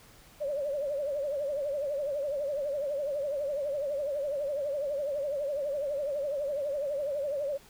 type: tone with vibrato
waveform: sine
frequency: 570 Hz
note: C#5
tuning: 48 cents sharp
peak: -29 dBFS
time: 0.4-7.58 s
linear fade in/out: 20 ms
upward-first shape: triangle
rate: 12 Hz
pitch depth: 120 cents each way
effects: pink hiss -56 dBFS RMS until 7.69 s